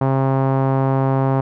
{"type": "tone with low-pass filter", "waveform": "sawtooth", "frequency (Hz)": 134.1, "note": "C3", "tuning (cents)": 43, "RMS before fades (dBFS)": -17, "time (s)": [0.01, 1.41], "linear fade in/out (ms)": 5, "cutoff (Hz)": 940, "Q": 1.8, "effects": []}